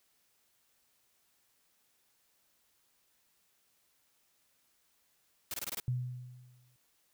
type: noise bursts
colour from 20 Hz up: white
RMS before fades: -38 dBFS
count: 6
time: 5.51-5.8 s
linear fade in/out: 2 ms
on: 30 ms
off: 22 ms
type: tone with exponential decay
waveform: sine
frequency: 124.9 Hz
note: B2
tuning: 20 cents sharp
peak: -28 dBFS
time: 5.88-6.76 s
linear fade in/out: 0 ms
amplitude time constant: 190 ms
effects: white hiss -73 dBFS RMS until 7.13 s